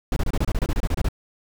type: noise bursts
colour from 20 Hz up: brown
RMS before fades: -21 dBFS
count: 14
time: 0.12-1.087 s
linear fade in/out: 2 ms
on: 44 ms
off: 27 ms
effects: none